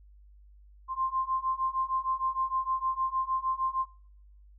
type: beating tone pair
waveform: sine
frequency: 1046.5 / 1053 Hz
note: C6 / C6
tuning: 0 / +11 cents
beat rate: 6.5 Hz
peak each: -31 / -30 dBFS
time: 0.88-3.86 s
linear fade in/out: 50 ms
effects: noise-tail reverb RT60 0.7 s tail -25 dB re dry + added 50 Hz sine -52 dBFS peak until 4.58 s